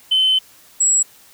sine tone pair in turn, 3059 / 7735 Hz, G7 / B8, -43 / -37 cents, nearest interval octave + major third, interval 1606 cents, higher second, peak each -11 dBFS, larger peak neither, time 0.11-0.39 / 0.8-1.03 s, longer first, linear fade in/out 10 ms, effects tanh soft clip ceiling -8 dBFS + white hiss -48 dBFS RMS until 1.33 s

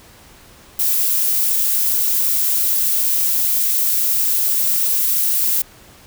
violet noise, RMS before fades -17 dBFS, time 0.79-5.62 s, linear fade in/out 5 ms, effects pink hiss -45 dBFS RMS until 6.06 s

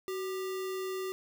sine tone with sample-and-hold, 376.4 Hz, F#4, 30 cents sharp, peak -33 dBFS, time 0.08-1.12 s, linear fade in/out 0 ms, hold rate 1575 Hz, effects none

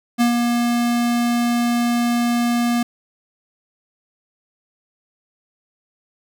square tone with ADSR envelope, 238.4 Hz, A#3, 39 cents sharp, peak -13 dBFS, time 0.18-2.83 s, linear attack 30 ms, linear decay 110 ms, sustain -4 dB, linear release 5 ms, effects none

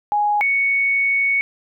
sine tone pair in turn, 830.6 / 2222 Hz, G#5 / C#7, 0 / +4 cents, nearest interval octave + perfect fourth, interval 1704 cents, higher second, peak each -15 dBFS, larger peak neither, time 0.12-0.41 / 0.41-1.41 s, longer second, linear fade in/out 0 ms, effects none

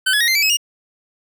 25% pulse tone with pitch steps, 1525 / 1692.1 / 1877.5 / 2083 / 2311 / 2565 / 2846 Hz, G6 / G#6 / A#6 / C7 / D7 / E7 / F7, -48 / +32 / +12 / -8 / -28 / -48 / +32 cents, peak -10 dBFS, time 0.06-0.571 s, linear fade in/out 10 ms, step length 73 ms, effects none

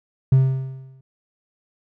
triangle tone with exponential decay, 132.3 Hz, C3, 20 cents sharp, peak -6 dBFS, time 0.32-1.01 s, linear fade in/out 5 ms, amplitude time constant 150 ms, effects tanh soft clip ceiling -5 dBFS

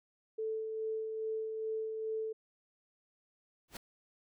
sine tone with tremolo, 440 Hz, A4, in tune, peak -33 dBFS, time 0.38-2.33 s, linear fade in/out 10 ms, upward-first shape sine, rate 2.4 Hz, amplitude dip 35%
pink noise with exponential growth, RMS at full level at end -38 dBFS, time 3.68-3.77 s, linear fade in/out 5 ms, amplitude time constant 18 ms
effects none

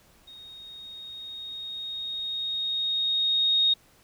sine tone with level ramp, 3729 Hz, A#7, in tune, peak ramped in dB -44 to -18 dBFS, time 0.27-3.74 s, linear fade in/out 10 ms, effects pink hiss -59 dBFS RMS until 4.03 s

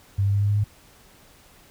sine tone with pitch steps, 98.9 / 99.88 / 100.86 / 101.86 / 102.86 / 103.88 Hz, G2 / G2 / G2 / G#2 / G#2 / G#2, +16 / +33 / +50 / -33 / -16 / +1 cents, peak -18 dBFS, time 0.18-0.642 s, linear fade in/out 10 ms, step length 77 ms, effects pink hiss -53 dBFS RMS until 1.7 s

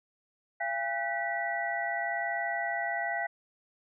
sine tone cluster, 685 / 806 / 1514 / 1949 Hz, F5 / G5 / F#6 / B6, -34 / +48 / +39 / -23 cents, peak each -34 / -36 / -39 / -33 dBFS, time 0.6-3.27 s, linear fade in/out 10 ms, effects none

